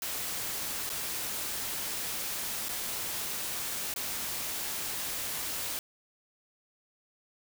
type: noise with dropouts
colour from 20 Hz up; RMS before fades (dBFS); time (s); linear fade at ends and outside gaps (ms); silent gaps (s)
white; -35; 0.02-5.79; 1; 0.893-0.9 / 2.685-2.691 / 3.939-3.961
effects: none